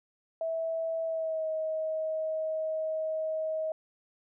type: tone with pitch glide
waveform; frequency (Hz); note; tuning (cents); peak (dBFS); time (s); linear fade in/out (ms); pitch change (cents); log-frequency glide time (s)
sine; 653 to 632.2; E5 to D#5; -17 to +27; -29; 0.41-3.72; 2; -56; 1.05-1.48
effects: none